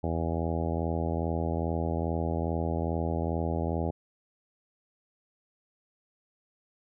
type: harmonic tone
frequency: 82.41 Hz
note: E2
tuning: in tune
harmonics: 1 / 2 / 3 / 4 / 5 / 6 / 7 / 8 / 9 / 10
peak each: -31 / -34 / -36 / -37 / -38 / -39 / -39 / -40 / -41 / -41 dBFS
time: 0.03-3.91 s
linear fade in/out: 10 ms
effects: none